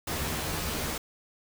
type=noise with comb filter; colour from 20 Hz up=pink; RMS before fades=-32 dBFS; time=0.07-0.98 s; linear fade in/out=5 ms; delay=13 ms; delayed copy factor=+0.55; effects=none